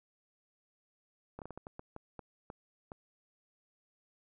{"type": "slowing click train", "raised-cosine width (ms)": 1, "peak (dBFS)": -30, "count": 11, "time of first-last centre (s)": [1.39, 2.919], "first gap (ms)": 28, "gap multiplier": 1.35, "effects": []}